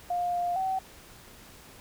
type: tone with pitch steps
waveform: sine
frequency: 707 / 703 / 761 Hz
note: F5 / F5 / F#5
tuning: +21 / +11 / +48 cents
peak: -26 dBFS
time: 0.1-0.79 s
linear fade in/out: 5 ms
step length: 230 ms
effects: pink hiss -51 dBFS RMS until 1.8 s